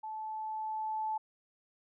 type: tone with level ramp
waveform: sine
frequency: 870 Hz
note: A5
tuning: 20 cents flat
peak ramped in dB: -38 to -31 dBFS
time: 0.03-1.18 s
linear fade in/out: 10 ms
effects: none